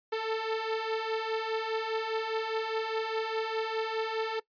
sawtooth beating tone pair, 440 / 444.9 Hz, A4 / A4, 0 / +19 cents, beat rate 4.9 Hz, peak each -31 / -27 dBFS, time 0.12-4.4 s, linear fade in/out 10 ms, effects noise-tail reverb RT60 0.1 s tail -21 dB re dry + resampled to 11025 Hz

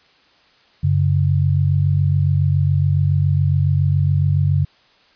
sine tone pair together, 94.8 / 141.97 Hz, F#2 / C#3, +43 / +42 cents, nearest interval perfect fifth, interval 699 cents, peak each -16 dBFS, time 0.83-4.65 s, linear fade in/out 10 ms, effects white hiss -54 dBFS RMS until 5.15 s + resampled to 11025 Hz

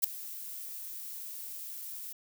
violet noise with ADSR envelope, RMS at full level -23 dBFS, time 0.02-2.13 s, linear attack 22 ms, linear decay 5 ms, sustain -19 dB, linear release 7 ms, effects none

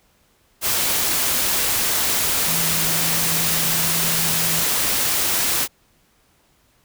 sine tone in noise, 164.81 Hz, E3, in tune, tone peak -29 dBFS, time 2.45-4.65 s, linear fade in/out 50 ms, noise white, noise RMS -20 dBFS, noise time 0.61-5.68 s, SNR -12 dB, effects pink hiss -60 dBFS RMS until 6.84 s

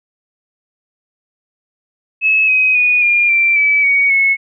sine tone with pitch steps, 2587 / 2526 / 2467 / 2410 / 2353 / 2298 / 2244 / 2192 Hz, E7 / D#7 / D#7 / D7 / D7 / D7 / C#7 / C#7, -33 / +26 / -15 / +44 / +3 / -38 / +21 / -20 cents, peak -9 dBFS, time 2.21-4.37 s, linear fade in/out 50 ms, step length 270 ms, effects none

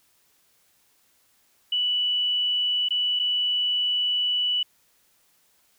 sine tone with dropouts, 2960 Hz, F#7, in tune, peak -21 dBFS, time 1.72-4.63 s, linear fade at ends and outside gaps 5 ms, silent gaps 2.887-2.906 / 3.192-3.196 s, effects white hiss -64 dBFS RMS until 5.78 s

